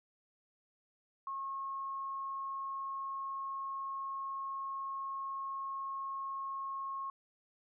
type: tone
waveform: sine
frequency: 1086 Hz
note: C#6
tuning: 36 cents flat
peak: -37 dBFS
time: 1.27-7.1 s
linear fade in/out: 2 ms
effects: none